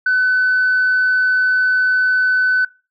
sine tone, 1507 Hz, F#6, 31 cents sharp, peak -11 dBFS, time 0.06-2.65 s, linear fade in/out 5 ms, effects noise-tail reverb RT60 0.3 s tail -21 dB re dry + tanh soft clip ceiling -9 dBFS

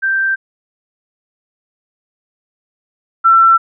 sine tone pair in turn, 1568 / 1344.8 Hz, G6 / E6, 0 / +34 cents, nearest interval minor third, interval 266 cents, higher first, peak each -12 / -5 dBFS, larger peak second, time 0.02-0.36 / 3.24-3.58 s, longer neither, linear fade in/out 20 ms, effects none

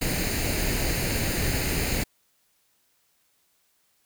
pink noise with comb filter, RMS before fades -26 dBFS, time 0.01-2.04 s, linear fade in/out 10 ms, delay 0.44 ms, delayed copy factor +0.6, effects white hiss -68 dBFS RMS until 4.05 s

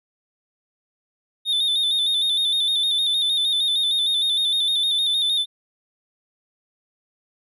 triangle tone with vibrato, 3609 Hz, A7, 43 cents sharp, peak -17 dBFS, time 1.45-5.46 s, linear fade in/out 50 ms, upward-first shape square, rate 6.5 Hz, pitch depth 45 cents each way, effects none

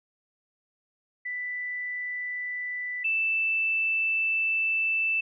sine tone pair in turn, 1983 / 2647 Hz, B6 / E7, +7 / +7 cents, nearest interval perfect fourth, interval 500 cents, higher second, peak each -30 / -23 dBFS, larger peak second, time 1.25-3.04 / 3.04-5.21 s, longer second, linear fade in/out 10 ms, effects none

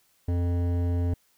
sine tone with hard clipping, 87.31 Hz, F2, in tune, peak -25 dBFS, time 0.28-1.14 s, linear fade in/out 5 ms, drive 13 dB, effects white hiss -66 dBFS RMS until 1.37 s

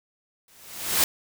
white noise with exponential growth, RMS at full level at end -18 dBFS, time 0.48-1.04 s, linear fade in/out 1 ms, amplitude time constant 120 ms, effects none

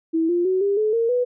sine tone with pitch steps, 325.4 / 348.8 / 373.8 / 400.6 / 429.4 / 460.2 / 493.2 Hz, E4 / F4 / F#4 / G4 / A4 / A#4 / B4, -22 / -2 / +18 / +38 / -42 / -22 / -2 cents, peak -17 dBFS, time 0.13-1.25 s, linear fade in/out 20 ms, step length 160 ms, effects none

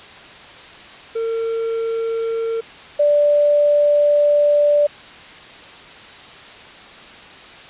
triangle / sine tone pair in turn, 454.6 / 586.4 Hz, A#4 / D5, -43 / -3 cents, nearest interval major third, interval 440 cents, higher second, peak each -17 / -11 dBFS, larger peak second, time 1.15-2.61 / 2.99-4.87 s, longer second, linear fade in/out 10 ms, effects white hiss -39 dBFS RMS until 7.69 s + resampled to 8000 Hz

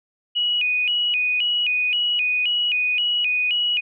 sine tone with vibrato, 2691 Hz, E7, 35 cents sharp, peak -18 dBFS, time 0.35-3.81 s, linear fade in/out 20 ms, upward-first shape square, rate 1.9 Hz, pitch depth 140 cents each way, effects none

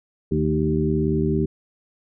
harmonic tone with a mistuned harmonic, 77.78 Hz, D#2, in tune, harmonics 1 / 2 / 3 / 4 / 5, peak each -27 / -23 / -25 / -26 / -24 dBFS, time 0.31-1.46 s, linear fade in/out 10 ms, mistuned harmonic 3, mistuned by -49 cents, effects none

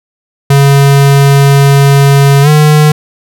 square tone with pitch glide, 139.6 to 151.36 Hz, C#3 to D#3, +13 to -47 cents, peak -3 dBFS, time 0.5-2.92 s, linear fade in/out 5 ms, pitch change +140 cents, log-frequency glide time 2.42-2.49 s, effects none

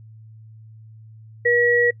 sine tone pair together, 480 / 1920 Hz, B4 / B6, -49 / -49 cents, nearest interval 2 octaves, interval 2400 cents, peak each -17 dBFS, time 1.45-1.91 s, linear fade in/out 10 ms, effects noise-tail reverb RT60 0.1 s tail -26 dB re dry + added 110 Hz sine -41 dBFS peak until 2 s

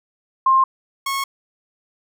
sine / sawtooth tone pair in turn, 1059 / 1094.4 Hz, C6 / C#6, +21 / -23 cents, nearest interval minor second, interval 56 cents, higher second, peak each -11 / -17 dBFS, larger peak first, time 0.46-0.64 / 1.06-1.24 s, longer neither, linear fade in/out 5 ms, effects none

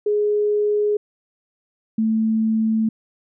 sine tone pair in turn, 417.1 / 221 Hz, G#4 / A3, +7 / +8 cents, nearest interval major seventh, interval 1099 cents, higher first, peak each -16 dBFS, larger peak neither, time 0.06-0.97 / 1.98-2.89 s, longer neither, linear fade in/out 5 ms, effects none

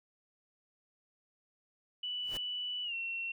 sine tone with pitch glide, 2966 to 2720 Hz, F#7 to F7, +4 to -46 cents, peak -35 dBFS, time 2.03-3.32 s, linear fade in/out 5 ms, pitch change -150 cents, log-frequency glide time 2.84-2.94 s
pink noise with exponential growth, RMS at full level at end -40 dBFS, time 2.2-2.37 s, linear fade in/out 1 ms, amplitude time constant 36 ms
effects none

